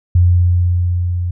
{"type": "tone with level ramp", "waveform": "sine", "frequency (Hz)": 88.4, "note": "F2", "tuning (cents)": 22, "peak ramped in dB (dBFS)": [-6, -16], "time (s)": [0.15, 1.31], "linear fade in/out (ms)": 5, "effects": []}